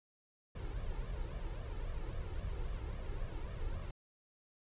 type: noise with flanger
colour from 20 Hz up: brown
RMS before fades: -40 dBFS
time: 0.55-3.91 s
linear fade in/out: 5 ms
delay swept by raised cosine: 1.7 to 2.34 ms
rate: 3.7 Hz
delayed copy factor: +0.65
effects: resampled to 8000 Hz